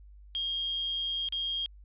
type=tone with dropouts; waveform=sine; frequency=3235 Hz; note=G#7; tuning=46 cents flat; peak=-29 dBFS; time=0.35-1.66 s; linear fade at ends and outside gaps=0 ms; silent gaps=1.287-1.324 s; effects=added 50 Hz sine -49 dBFS peak until 1.84 s + resampled to 8000 Hz

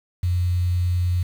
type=tone with quantisation; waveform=sine; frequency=89 Hz; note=F2; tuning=33 cents sharp; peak=-18 dBFS; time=0.23-1.23 s; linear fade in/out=5 ms; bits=7; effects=none

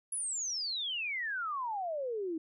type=exponential sweep; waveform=sine; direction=down; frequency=10640 to 311.1 Hz; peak=-33 dBFS; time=0.12-2.38 s; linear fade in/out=5 ms; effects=none

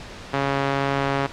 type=tone with band-pass filter; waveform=sawtooth; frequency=138.3 Hz; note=C#3; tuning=4 cents flat; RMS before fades=-23 dBFS; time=0.33-1.27 s; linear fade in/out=10 ms; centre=1100 Hz; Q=0.55; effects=pink hiss -38 dBFS RMS until 1.32 s + low-pass 5000 Hz 12 dB/octave

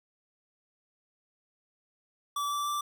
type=tone with pitch steps; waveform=square; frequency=1155 / 1163.7 / 1172.5 Hz; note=D6 / D6 / D6; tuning=-29 / -16 / -3 cents; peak=-30 dBFS; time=2.36-2.81 s; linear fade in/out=5 ms; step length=150 ms; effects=12-bit

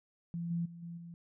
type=tone with level steps; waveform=sine; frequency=170 Hz; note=F3; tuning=46 cents flat; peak=-35 / -31 / -46 / -41 / -45 dBFS; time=0.34-1.14 s; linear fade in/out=0 ms; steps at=0.5 / 0.65 / 0.82 / 0.97 s; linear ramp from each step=10 ms; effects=none

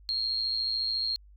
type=tone with amplitude modulation; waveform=sine; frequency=4248 Hz; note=C8; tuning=25 cents sharp; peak=-24 dBFS; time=0.09-1.16 s; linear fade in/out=0 ms; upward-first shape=sine; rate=114 Hz; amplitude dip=65%; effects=added 50 Hz sine -51 dBFS peak until 1.36 s

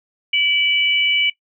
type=tone pair together; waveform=sine; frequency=2305 / 2960 Hz; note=D7 / F#7; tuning=-33 / 0 cents; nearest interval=major third; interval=433 cents; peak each=-17 dBFS; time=0.33-1.3 s; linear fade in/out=5 ms; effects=noise-tail reverb RT60 0.1 s tail -18 dB re dry

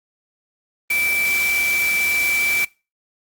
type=tone in noise; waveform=sine; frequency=2325 Hz; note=D7; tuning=18 cents flat; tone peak=-17 dBFS; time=0.9-2.65 s; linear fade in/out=5 ms; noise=white; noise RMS=-27 dBFS; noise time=0.9-2.65 s; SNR=+7 dB; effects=noise-tail reverb RT60 0.3 s tail -23 dB re dry + Opus 32 kbps

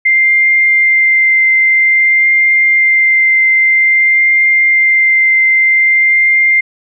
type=tone with vibrato; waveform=sine; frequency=2093 Hz; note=C7; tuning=in tune; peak=-6 dBFS; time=0.05-6.61 s; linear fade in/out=10 ms; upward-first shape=triangle; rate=0.51 Hz; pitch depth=10 cents each way; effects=none

